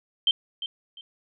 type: tone with echo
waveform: sine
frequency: 3134 Hz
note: G7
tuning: 1 cent flat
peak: -17 dBFS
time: 0.27-0.31 s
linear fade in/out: 2 ms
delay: 350 ms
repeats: 2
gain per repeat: -12 dB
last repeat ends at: 1.01 s
effects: none